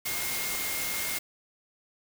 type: tone in noise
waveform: sine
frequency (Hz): 2134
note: C7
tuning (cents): +34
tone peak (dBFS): -37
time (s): 0.05-1.19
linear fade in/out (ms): 10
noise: white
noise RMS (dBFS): -32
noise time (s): 0.05-1.19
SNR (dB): -8
effects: none